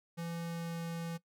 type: tone with pitch glide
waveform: square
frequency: 168.4 to 167.43 Hz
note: E3 to E3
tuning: +37 to +27 cents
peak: -38 dBFS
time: 0.17-1.18 s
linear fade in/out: 20 ms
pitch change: -10 cents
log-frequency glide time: 0.43-0.81 s
effects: noise-tail reverb RT60 0.1 s tail -18 dB re dry